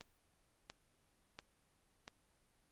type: click train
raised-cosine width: 0.2 ms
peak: -30 dBFS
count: 4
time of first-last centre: 0.01-2.079 s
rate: 1.45 Hz
effects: pink hiss -75 dBFS RMS until 2.71 s + Opus 32 kbps